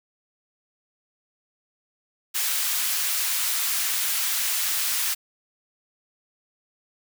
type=high-pass noise; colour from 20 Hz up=white; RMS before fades=-25 dBFS; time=2.34-5.15 s; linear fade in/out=20 ms; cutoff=1300 Hz; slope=12 dB/octave; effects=none